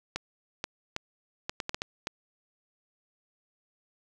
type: clicks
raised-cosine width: 0.2 ms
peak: -14 dBFS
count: 9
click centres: 0.16 / 0.641 / 0.964 / 1.495 / 1.602 / 1.694 / 1.745 / 1.819 / 2.071 s
effects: none